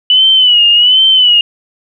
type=tone with vibrato; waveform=sine; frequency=2965 Hz; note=F#7; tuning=3 cents sharp; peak=-4 dBFS; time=0.1-1.41 s; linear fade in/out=2 ms; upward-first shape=sine; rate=1.3 Hz; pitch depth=82 cents each way; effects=none